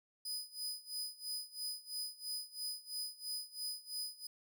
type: tone with tremolo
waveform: sawtooth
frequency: 4984 Hz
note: D#8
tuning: 2 cents sharp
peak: -35 dBFS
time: 0.25-4.27 s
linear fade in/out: 5 ms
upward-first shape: sine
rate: 3 Hz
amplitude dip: 90%
effects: none